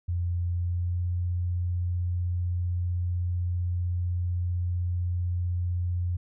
sine tone with pitch glide, 87.31 to 88.43 Hz, F2 to F2, 0 to +22 cents, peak -25 dBFS, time 0.08-6.17 s, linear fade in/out 10 ms, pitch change +22 cents, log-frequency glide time 0.52-1.03 s, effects none

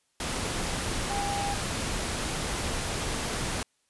sine tone in noise, 805 Hz, G5, 46 cents sharp, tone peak -30 dBFS, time 1.1-1.54 s, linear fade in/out 2 ms, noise pink, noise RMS -31 dBFS, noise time 0.2-3.63 s, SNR -2 dB, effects white hiss -72 dBFS RMS until 3.89 s + resampled to 24000 Hz

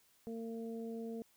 harmonic tone, 227.7 Hz, A#3, 40 cents flat, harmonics 1 / 2 / 3, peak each -42 / -44 / -55 dBFS, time 0.27-1.22 s, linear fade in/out 0 ms, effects white hiss -70 dBFS RMS until 1.36 s

